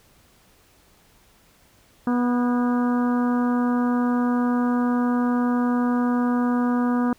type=harmonic tone with a mistuned harmonic; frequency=244.4 Hz; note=B3; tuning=18 cents flat; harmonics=1 / 2 / 3 / 4 / 5 / 6 / 7; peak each=-19 / -31 / -33 / -32 / -33 / -38 / -42 dBFS; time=2.07-7.13 s; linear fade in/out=2 ms; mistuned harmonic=7; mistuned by=-82 cents; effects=pink hiss -57 dBFS RMS until 7.18 s